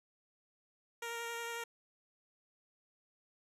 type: tone with vibrato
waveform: 10% pulse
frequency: 466.2 Hz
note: A#4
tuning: in tune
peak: -31 dBFS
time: 1.02-1.64 s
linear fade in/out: 5 ms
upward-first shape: triangle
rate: 11 Hz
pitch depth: 14 cents each way
effects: resampled to 32000 Hz + 12-bit